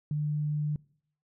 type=tone; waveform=sine; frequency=149.5 Hz; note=D3; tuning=31 cents sharp; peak=-27 dBFS; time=0.11-0.76 s; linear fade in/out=2 ms; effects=noise-tail reverb RT60 0.6 s tail -23 dB re dry